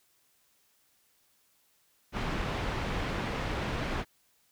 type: low-pass noise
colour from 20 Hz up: pink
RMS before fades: -33 dBFS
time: 2.12-4.05 s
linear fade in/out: 50 ms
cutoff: 2800 Hz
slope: 12 dB/octave
effects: white hiss -69 dBFS RMS until 4.51 s